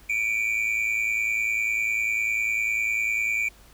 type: tone pair together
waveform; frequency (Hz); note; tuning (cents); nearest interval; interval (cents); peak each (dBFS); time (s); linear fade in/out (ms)
triangle; 2294 / 2404; D7 / D7; -41 / +40; minor second; 81; -24; 0.09-3.49; 10
effects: added 50 Hz sine -52 dBFS peak until 3.73 s + pink hiss -54 dBFS RMS until 3.73 s